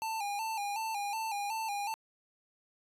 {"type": "tone with vibrato", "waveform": "square", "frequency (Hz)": 850, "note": "G#5", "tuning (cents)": 40, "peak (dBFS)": -34, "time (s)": [0.02, 1.94], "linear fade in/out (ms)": 0, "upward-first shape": "square", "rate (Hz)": 2.7, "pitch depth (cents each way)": 79, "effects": ["resampled to 32000 Hz"]}